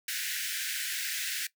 pink high-pass noise, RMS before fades -34 dBFS, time 0.08-1.47 s, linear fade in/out 5 ms, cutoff 1500 Hz, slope 96 dB/octave, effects noise-tail reverb RT60 0.1 s tail -18 dB re dry

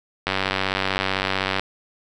click train, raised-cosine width 0.3 ms, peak -5 dBFS, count 128, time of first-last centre 0.27-1.596 s, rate 95.8 Hz, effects none

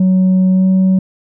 sine tone with pitch glide, 186.3 to 188.25 Hz, F#3 to F#3, +12 to +30 cents, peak -5 dBFS, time 0-0.99 s, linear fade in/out 5 ms, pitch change +18 cents, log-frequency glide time 0.51-0.67 s, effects tanh soft clip ceiling -7 dBFS

